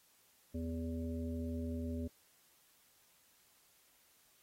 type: harmonic tone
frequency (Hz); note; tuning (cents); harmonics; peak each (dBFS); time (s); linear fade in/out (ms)
82.41; E2; 0; 1 / 3 / 5 / 7; -40 / -40 / -49 / -50; 0.54-2.08; 10
effects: white hiss -69 dBFS RMS until 4.42 s + AAC 48 kbps